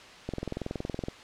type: click train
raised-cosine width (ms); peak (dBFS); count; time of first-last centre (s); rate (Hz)
2; -19; 18; 0.29-1.084; 21.4
effects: white hiss -48 dBFS RMS until 1.23 s + low-pass 4000 Hz 12 dB/octave